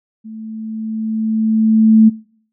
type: tone with level ramp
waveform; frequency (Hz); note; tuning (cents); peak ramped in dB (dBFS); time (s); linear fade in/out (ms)
sine; 220; A3; 0; -29 to -4; 0.24-2.1; 20
effects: noise-tail reverb RT60 0.6 s tail -25 dB re dry